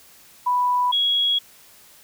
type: tone pair in turn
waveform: sine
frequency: 987.8 / 3323 Hz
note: B5 / G#7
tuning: 0 / 0 cents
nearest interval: octave + major sixth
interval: 2100 cents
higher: second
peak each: -17 dBFS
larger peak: neither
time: 0.46-0.92 / 0.92-1.39 s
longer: second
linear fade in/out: 10 ms
effects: white hiss -50 dBFS RMS until 2.03 s